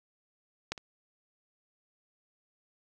clicks, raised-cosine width 0.2 ms, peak -15 / -26 dBFS, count 2, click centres 0.72 / 0.778 s, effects none

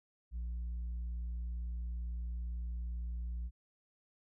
triangle tone with tanh clipping, 58.9 Hz, A#1, 19 cents sharp, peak -37 dBFS, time 0.31-3.51 s, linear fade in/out 50 ms, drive 7 dB, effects none

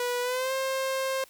sawtooth tone with pitch glide, 489.6 to 530.8 Hz, B4 to C5, -15 to +25 cents, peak -23 dBFS, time 0-1.24 s, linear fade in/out 2 ms, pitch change +140 cents, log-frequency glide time 0.21-0.53 s, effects white hiss -56 dBFS RMS until 1.29 s

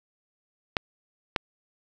clicks, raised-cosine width 0.3 ms, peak -7 dBFS, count 2, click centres 0.768 / 1.362 s, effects none

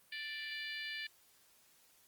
harmonic tone, 587.3 Hz, D5, in tune, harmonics 3 / 4 / 5 / 6 / 7 / 8, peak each -44 / -46 / -48 / -50 / -51 / -52 dBFS, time 0.12-1.07 s, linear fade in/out 5 ms, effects white hiss -67 dBFS RMS until 2.07 s + Opus 32 kbps

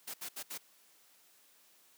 white noise bursts at uneven times, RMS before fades -42 dBFS, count 4, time 0.07-0.14 / 0.21-0.29 / 0.36-0.43 / 0.5-0.58 s, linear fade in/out 10 ms, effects white hiss -65 dBFS RMS until 1.97 s + high-pass 200 Hz 12 dB/octave

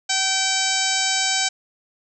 harmonic tone with a mistuned harmonic, 772 Hz, G5, 27 cents flat, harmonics 1 / 2 / 3 / 4 / 5 / 6 / 7 / 8 / 9 / 10, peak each -28 / -28 / -28 / -28 / -28 / -28 / -28 / -28 / -28 / -28 dBFS, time 0.09-1.49 s, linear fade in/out 10 ms, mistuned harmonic 1, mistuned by -19 cents, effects none

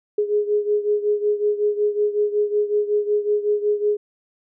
sine beating tone pair, 415.3 / 420.7 Hz, G#4 / G#4, 0 / +22 cents, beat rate 5.4 Hz, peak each -19 / -23 dBFS, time 0.18-3.97 s, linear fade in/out 5 ms, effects none

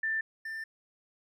sine / triangle tone pair in turn, 1778 / 1785.6 Hz, A6 / A6, +18 / +25 cents, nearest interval unison, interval 7 cents, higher second, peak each -28 / -34 dBFS, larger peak first, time 0.03-0.21 / 0.45-0.64 s, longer second, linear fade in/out 5 ms, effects none

